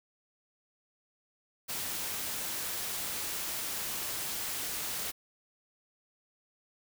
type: noise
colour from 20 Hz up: white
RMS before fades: -36 dBFS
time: 1.68-5.12 s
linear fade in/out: 20 ms
effects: none